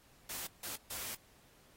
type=noise bursts at uneven times; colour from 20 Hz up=white; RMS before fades=-42 dBFS; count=3; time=0.29-0.47 / 0.63-0.76 / 0.9-1.15 s; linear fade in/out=5 ms; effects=pink hiss -65 dBFS RMS until 1.76 s + AAC 48 kbps